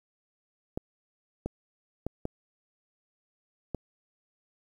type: clicks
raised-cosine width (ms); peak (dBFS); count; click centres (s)
2; -18; 5; 0.775 / 1.46 / 2.066 / 2.254 / 3.747
effects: 9-bit